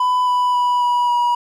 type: tone with pitch steps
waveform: triangle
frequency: 999 / 990.4 / 981.8 / 973.4 / 965 Hz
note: B5 / B5 / B5 / B5 / B5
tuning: +20 / +5 / -10 / -25 / -40 cents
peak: -12 dBFS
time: 0-1.35 s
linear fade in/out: 5 ms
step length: 270 ms
effects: none